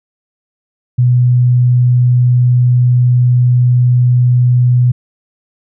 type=tone; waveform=sine; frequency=123.7 Hz; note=B2; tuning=3 cents sharp; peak=-6 dBFS; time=0.98-4.92 s; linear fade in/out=10 ms; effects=none